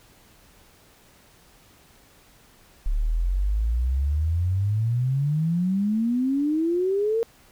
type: exponential sweep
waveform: sine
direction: up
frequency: 34.65 to 465.1 Hz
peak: -20 dBFS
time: 2.86-7.23 s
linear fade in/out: 0 ms
effects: pink hiss -55 dBFS RMS until 7.51 s